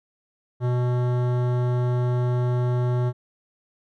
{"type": "tone with hard clipping", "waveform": "sine", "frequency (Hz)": 123.47, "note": "B2", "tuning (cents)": 0, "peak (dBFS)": -22, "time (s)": [0.6, 3.13], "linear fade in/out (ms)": 50, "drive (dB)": 16, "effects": []}